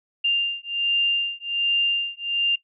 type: beating tone pair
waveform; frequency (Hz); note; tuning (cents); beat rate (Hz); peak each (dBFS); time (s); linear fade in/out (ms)
sine; 2794 / 2795.3; F7 / F7; 0 / +1; 1.3; -23; 0.24-2.56; 10
effects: noise-tail reverb RT60 0.1 s tail -20 dB re dry